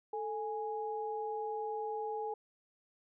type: tone pair together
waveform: sine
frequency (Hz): 439.7 / 830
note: A4 / G#5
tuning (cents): -1 / -1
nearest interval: major seventh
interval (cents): 1100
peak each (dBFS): -38 / -38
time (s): 0.13-2.34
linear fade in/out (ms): 5
effects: none